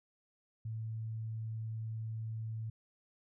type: tone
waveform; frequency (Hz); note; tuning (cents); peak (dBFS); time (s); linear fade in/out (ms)
sine; 111.2; A2; +19; -37; 0.65-2.7; 5
effects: none